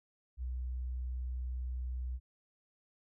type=tone; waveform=sine; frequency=62.5 Hz; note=B1; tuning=21 cents sharp; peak=-35 dBFS; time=0.37-2.2 s; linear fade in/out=50 ms; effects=none